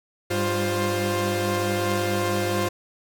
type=tone cluster; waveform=sawtooth; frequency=100.5 / 196.4 / 351.6 / 526 Hz; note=G2 / G3 / F4 / C5; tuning=+44 / +4 / +12 / +9 cents; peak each=-24 / -28 / -22 / -24 dBFS; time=0.3-2.69 s; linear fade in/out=10 ms; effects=none

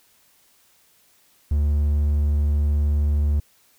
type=tone; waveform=triangle; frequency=73.42 Hz; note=D2; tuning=in tune; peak=-15 dBFS; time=1.51-3.4 s; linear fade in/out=5 ms; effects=white hiss -59 dBFS RMS until 3.78 s

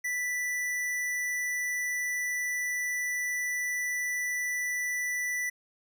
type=tone with hard clipping; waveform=sine; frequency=1975.5 Hz; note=B6; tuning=in tune; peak=-30 dBFS; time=0.04-5.5 s; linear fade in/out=10 ms; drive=17 dB; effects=none

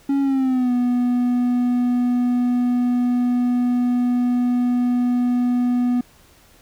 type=tone with pitch glide; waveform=triangle; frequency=277.2 to 245.5 Hz; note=C#4 to B3; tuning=0 to -10 cents; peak=-14 dBFS; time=0.09-6.01 s; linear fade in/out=5 ms; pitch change=-210 cents; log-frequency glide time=0.21-0.72 s; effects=pink hiss -52 dBFS RMS until 6.61 s

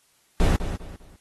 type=noise with echo; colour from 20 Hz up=brown; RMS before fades=-18 dBFS; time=0.4-0.56 s; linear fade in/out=0 ms; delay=200 ms; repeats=3; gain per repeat=-10 dB; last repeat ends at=1.16 s; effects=white hiss -63 dBFS RMS until 1.2 s + AAC 32 kbps

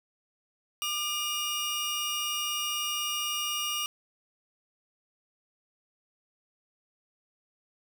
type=tone pair together; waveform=sawtooth; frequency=1200 / 2854 Hz; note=D6 / F7; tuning=+37 / +37 cents; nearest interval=octave + minor third; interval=1500 cents; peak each=-32 / -27 dBFS; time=0.82-3.86 s; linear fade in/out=0 ms; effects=none

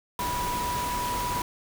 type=tone in noise; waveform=sine; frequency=980 Hz; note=B5; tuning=14 cents flat; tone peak=-28 dBFS; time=0.19-1.42 s; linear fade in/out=2 ms; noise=pink; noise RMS=-33 dBFS; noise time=0.19-1.42 s; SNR=+2 dB; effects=none

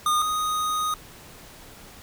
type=tone pair in turn; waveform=square; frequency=1222 / 1244.1 Hz; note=D#6 / D#6; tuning=-32 / -1 cents; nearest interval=unison; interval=31 cents; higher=second; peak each=-20 / -24 dBFS; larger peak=first; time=0.06-0.22 / 0.22-0.94 s; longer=second; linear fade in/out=2 ms; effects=pink hiss -46 dBFS RMS until 2.02 s

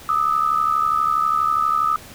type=tone pair together; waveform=sine; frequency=1216.7 / 1289 Hz; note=D#6 / E6; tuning=-39 / -39 cents; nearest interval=minor second; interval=100 cents; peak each=-19 dBFS; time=0.09-1.96 s; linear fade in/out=2 ms; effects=pink hiss -41 dBFS RMS until 2.14 s

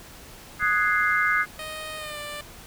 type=chord; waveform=sine; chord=Ab dominant seventh; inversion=second; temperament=equal; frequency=1244.5 / 1480 / 1661.2 / 2093 Hz; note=Eb6 / Gb6 / Ab6 / C7; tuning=0 / 0 / 0 / 0 cents; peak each=-25 dBFS; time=0.59-1.46 s; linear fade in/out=50 ms
type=click; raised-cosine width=5 ms; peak=-28 dBFS; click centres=0.627 s
type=tone with pitch glide; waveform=10% pulse; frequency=622.3 to 590.4 Hz; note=D#5 to D5; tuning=0 to +9 cents; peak=-25 dBFS; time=1.59-2.41 s; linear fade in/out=2 ms; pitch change=-91 cents; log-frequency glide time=1.97-2.19 s
effects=pink hiss -45 dBFS RMS until 2.66 s

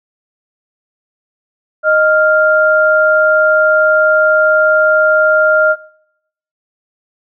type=tone pair together; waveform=sine; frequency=621.3 / 1396.9 Hz; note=D#5 / F6; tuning=-3 / 0 cents; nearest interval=octave + major second; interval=1403 cents; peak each=-10 dBFS; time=1.83-5.76 s; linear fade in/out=50 ms; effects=noise-tail reverb RT60 0.8 s tail -22 dB re dry

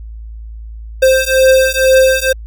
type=beating tone pair; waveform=square; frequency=523.3 / 525.4 Hz; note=C5 / C5; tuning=0 / +7 cents; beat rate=2.1 Hz; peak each=-11 dBFS; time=1.02-2.33 s; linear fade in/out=10 ms; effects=added 55 Hz sine -26 dBFS peak until 2.46 s

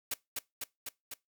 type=noise with echo; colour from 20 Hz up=white; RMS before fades=-34 dBFS; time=0.11-0.14 s; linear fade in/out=5 ms; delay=250 ms; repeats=4; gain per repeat=-2 dB; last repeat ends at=1.14 s; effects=noise-tail reverb RT60 0.2 s tail -22 dB re dry

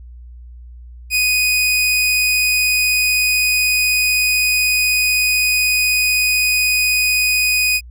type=tone; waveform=sawtooth; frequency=2489 Hz; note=D#7; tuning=in tune; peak=-10 dBFS; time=1.1-7.81 s; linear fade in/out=50 ms; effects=added 60 Hz sine -34 dBFS peak until 7.9 s

